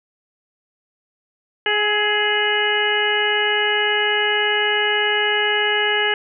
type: harmonic tone with a mistuned harmonic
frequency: 418.2 Hz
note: G#4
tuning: 12 cents sharp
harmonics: 1 / 2 / 3 / 4 / 5 / 6 / 7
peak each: -23 / -25 / -32 / -21 / -24 / -30 / -22 dBFS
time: 1.66-6.14 s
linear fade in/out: 2 ms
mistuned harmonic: 3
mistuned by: +38 cents
effects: none